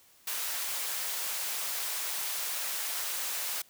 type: high-pass noise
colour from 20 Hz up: white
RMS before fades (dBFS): -34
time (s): 0.27-3.62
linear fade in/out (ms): 5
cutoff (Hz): 630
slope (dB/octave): 12
effects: white hiss -61 dBFS RMS until 3.69 s